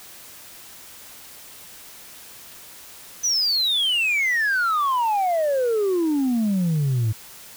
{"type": "exponential sweep", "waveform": "sine", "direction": "down", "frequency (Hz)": [6070, 105.5], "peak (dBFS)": -16, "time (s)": [3.23, 7.13], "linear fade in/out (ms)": 20, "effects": ["tanh soft clip ceiling -17 dBFS", "white hiss -43 dBFS RMS until 7.56 s"]}